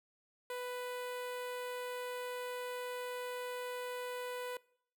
sawtooth tone with notch filter, 495.6 Hz, B4, 6 cents sharp, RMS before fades -41 dBFS, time 0.5-4.57 s, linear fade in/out 2 ms, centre 5700 Hz, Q 1.4, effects noise-tail reverb RT60 0.6 s tail -22 dB re dry

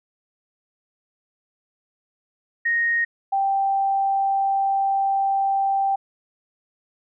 sine tone pair in turn, 1864.7 / 784 Hz, A#6 / G5, 0 / 0 cents, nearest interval octave + minor third, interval 1500 cents, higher first, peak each -18 dBFS, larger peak neither, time 2.65-3.05 / 3.32-5.96 s, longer second, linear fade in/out 10 ms, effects none

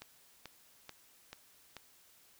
click train, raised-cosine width 0.2 ms, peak -28 dBFS, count 5, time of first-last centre 0.02-1.767 s, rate 2.29 Hz, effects white hiss -64 dBFS RMS until 2.39 s

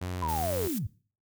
sawtooth tone with vibrato, 85 Hz, F2, 46 cents flat, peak -28 dBFS, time 0.01-0.68 s, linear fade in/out 10 ms, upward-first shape square, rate 2.3 Hz, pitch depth 110 cents each way
sine linear sweep, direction down, 1022 to 77.78 Hz, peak -29 dBFS, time 0.22-0.87 s, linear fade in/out 5 ms
blue noise, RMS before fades -38 dBFS, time 0.28-0.79 s, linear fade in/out 10 ms
effects noise-tail reverb RT60 0.4 s tail -20 dB re dry

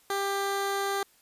15% pulse tone, 396.1 Hz, G4, 18 cents sharp, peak -21 dBFS, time 0.1-1.03 s, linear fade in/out 2 ms, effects white hiss -62 dBFS RMS until 1.21 s + resampled to 32000 Hz

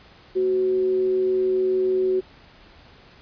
sine tone with frequency modulation, 373.5 Hz, F#4, 16 cents sharp, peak -18 dBFS, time 0.35-2.21 s, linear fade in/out 20 ms, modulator 146 Hz, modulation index 0.2, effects pink hiss -50 dBFS RMS until 3.21 s + resampled to 11025 Hz

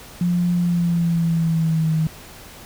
sine tone with pitch glide, 175.7 to 158.35 Hz, F3 to D#3, +11 to +31 cents, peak -16 dBFS, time 0.21-2.07 s, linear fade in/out 2 ms, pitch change -180 cents, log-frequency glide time 0.55-1.93 s, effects pink hiss -41 dBFS RMS until 2.65 s

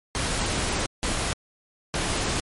pink noise bursts at uneven times, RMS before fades -26 dBFS, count 3, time 0.15-0.86 / 1.03-1.33 / 1.94-2.4 s, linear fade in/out 0 ms, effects MP3 48 kbps

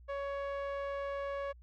sawtooth tone with low-pass filter, 559 Hz, C#5, 14 cents sharp, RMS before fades -38 dBFS, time 0.08-1.53 s, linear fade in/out 20 ms, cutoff 1700 Hz, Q 0.76, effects added 60 Hz sine -53 dBFS peak until 1.62 s

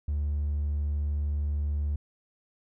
triangle tone, 73.42 Hz, D2, in tune, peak -23 dBFS, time 0.08-1.96 s, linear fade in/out 5 ms, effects tanh soft clip ceiling -21 dBFS

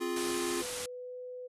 square chord, F minor, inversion second, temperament equal, 261.6 / 349.2 / 415.3 Hz, C4 / F4 / Ab4, 0 / 0 / 0 cents, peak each -40 / -34 / -40 dBFS, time 0-0.63 s, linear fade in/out 20 ms
white low-pass noise, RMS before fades -40 dBFS, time 0.16-0.86 s, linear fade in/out 5 ms, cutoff 11000 Hz, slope 48 dB/octave
sine tone with pitch glide, 495.5 to 500.1 Hz, B4 to B4, +6 to +22 cents, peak -40 dBFS, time 0.6-1.48 s, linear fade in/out 20 ms, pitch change +16 cents, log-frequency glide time 0.81-1.17 s
effects resampled to 32000 Hz

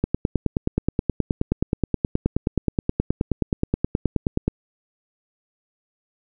click train, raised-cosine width 3 ms, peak -6 dBFS, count 43, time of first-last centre 0.04-4.48 s, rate 9.46 Hz, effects none

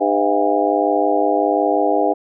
harmonic tone with a mistuned harmonic, 101.3 Hz, G#2, 43 cents flat, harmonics 3 / 4 / 5 / 6 / 7 / 8, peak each -21 / -21 / -21 / -21 / -21 / -21 dBFS, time 0-2.14 s, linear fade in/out 20 ms, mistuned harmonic 6, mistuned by +99 cents, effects none

